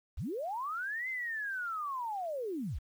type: linear two-way sweep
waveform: sine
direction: up then down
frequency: 36.46 to 2093 to 36.46 Hz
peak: -34 dBFS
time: 0.17-2.79 s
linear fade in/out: 10 ms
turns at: 1.09 s
effects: 10-bit